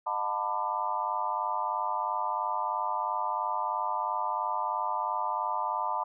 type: tone cluster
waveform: sine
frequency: 618 / 721 / 894 / 997 / 1187 Hz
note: D#5 / F#5 / A5 / B5 / D6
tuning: -12 / -45 / +27 / +16 / +18 cents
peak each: -40 / -37 / -32 / -32 / -36 dBFS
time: 0.06-6.04 s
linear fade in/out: 10 ms
effects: none